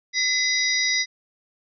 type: tone cluster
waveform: sine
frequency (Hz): 2027 / 3826 / 4923 / 5770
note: B6 / A#7 / D#8 / F#8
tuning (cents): +45 / +44 / -19 / -44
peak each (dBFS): -23 / -27 / -25 / -27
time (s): 0.13-1.06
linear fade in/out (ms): 50
effects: none